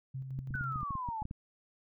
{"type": "tone with tremolo", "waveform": "sine", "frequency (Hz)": 132.6, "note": "C3", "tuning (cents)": 23, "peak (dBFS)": -36, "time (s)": [0.14, 0.82], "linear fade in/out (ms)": 10, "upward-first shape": "square", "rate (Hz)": 6, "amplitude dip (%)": 40}
{"type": "clicks", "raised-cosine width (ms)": 5, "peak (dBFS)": -28, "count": 12, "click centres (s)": [0.39, 0.507, 0.551, 0.61, 0.759, 0.831, 0.907, 0.954, 1.088, 1.221, 1.254, 1.311]}
{"type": "exponential sweep", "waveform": "sine", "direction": "down", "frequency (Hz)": [1522, 840], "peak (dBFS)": -35, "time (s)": [0.54, 1.23], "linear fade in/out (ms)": 2}
{"effects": []}